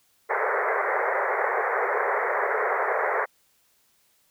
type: band-pass noise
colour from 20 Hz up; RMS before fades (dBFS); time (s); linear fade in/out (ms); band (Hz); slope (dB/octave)
pink; -25; 0.29-3.26; 20; 400 to 2100; 96
effects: white hiss -65 dBFS RMS until 4.3 s